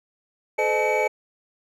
triangle tone cluster, 430.2 / 510 / 610 / 860 / 2267 Hz, A4 / C5 / D#5 / A5 / C#7, -39 / -44 / -34 / -40 / +38 cents, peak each -24 dBFS, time 0.58-1.08 s, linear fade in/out 10 ms, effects none

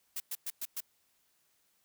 blue noise bursts, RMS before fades -37 dBFS, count 5, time 0.16-0.805 s, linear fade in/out 5 ms, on 41 ms, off 110 ms, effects white hiss -73 dBFS RMS until 1.84 s

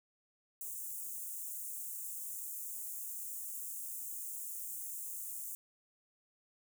white high-pass noise, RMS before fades -43 dBFS, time 0.61-5.55 s, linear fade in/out 0 ms, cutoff 6900 Hz, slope 48 dB/octave, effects none

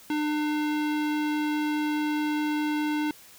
square tone with low-pass filter, 300.8 Hz, D4, 42 cents sharp, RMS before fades -27 dBFS, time 0.1-3.11 s, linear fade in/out 2 ms, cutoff 3300 Hz, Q 1.1, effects white hiss -51 dBFS RMS until 3.38 s

